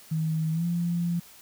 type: tone with pitch glide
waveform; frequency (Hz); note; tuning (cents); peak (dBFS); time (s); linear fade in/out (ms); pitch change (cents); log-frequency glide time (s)
sine; 158.8 to 172.18; D#3 to F3; +36 to -24; -24; 0.11-1.2; 10; +140; 0.52-0.65
effects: white hiss -51 dBFS RMS until 1.41 s